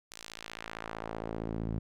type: tone with band-pass filter sweep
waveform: sawtooth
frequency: 55.4 Hz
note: A1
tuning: 13 cents sharp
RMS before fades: -39 dBFS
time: 0.11-1.79 s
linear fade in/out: 5 ms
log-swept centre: 6800 to 160 Hz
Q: 0.86
effects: none